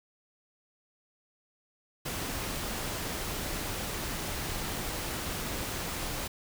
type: noise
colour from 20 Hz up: pink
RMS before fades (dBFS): -35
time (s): 2.05-6.28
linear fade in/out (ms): 10
effects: none